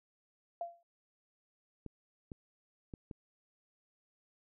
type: tone with exponential decay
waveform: sine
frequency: 686 Hz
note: F5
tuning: 31 cents flat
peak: -33 dBFS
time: 0.61-0.83 s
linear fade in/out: 2 ms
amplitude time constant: 46 ms
type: clicks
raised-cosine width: 3 ms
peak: -31 dBFS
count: 4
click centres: 1.863 / 2.318 / 2.938 / 3.112 s
effects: none